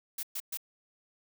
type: noise bursts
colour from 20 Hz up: blue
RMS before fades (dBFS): -36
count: 3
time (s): 0.18-0.573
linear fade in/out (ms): 5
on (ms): 51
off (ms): 120
effects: none